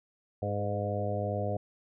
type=harmonic tone with a mistuned harmonic; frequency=102.3 Hz; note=G#2; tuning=26 cents flat; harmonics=1 / 2 / 3 / 4 / 5 / 6 / 7; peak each=-33 / -39 / -43 / -40 / -36 / -36 / -38 dBFS; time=0.42-1.57 s; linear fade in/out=5 ms; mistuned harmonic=4; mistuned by=+32 cents; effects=none